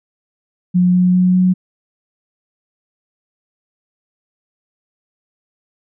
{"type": "tone with pitch steps", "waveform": "sine", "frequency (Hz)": [179.7, 180.95, 182.21, 183.48], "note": ["F3", "F#3", "F#3", "F#3"], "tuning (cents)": [50, -38, -26, -14], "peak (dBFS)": -9, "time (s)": [0.74, 1.54], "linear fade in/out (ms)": 20, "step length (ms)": 200, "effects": []}